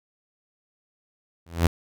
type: tone with exponential growth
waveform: sawtooth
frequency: 84.2 Hz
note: E2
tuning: 37 cents sharp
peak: -10 dBFS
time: 1.46-1.67 s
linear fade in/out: 5 ms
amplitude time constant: 45 ms
effects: none